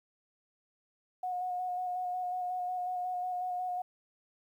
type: tone with vibrato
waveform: sine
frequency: 726 Hz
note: F#5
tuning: 33 cents flat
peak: -32 dBFS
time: 1.23-3.82 s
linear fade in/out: 5 ms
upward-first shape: square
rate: 5.5 Hz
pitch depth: 16 cents each way
effects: 11-bit